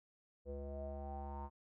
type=tone with low-pass filter sweep; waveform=square; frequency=70.4 Hz; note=C#2; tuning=27 cents sharp; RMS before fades=-45 dBFS; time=0.45-1.5 s; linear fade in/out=50 ms; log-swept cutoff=500 to 970 Hz; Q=9.4; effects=none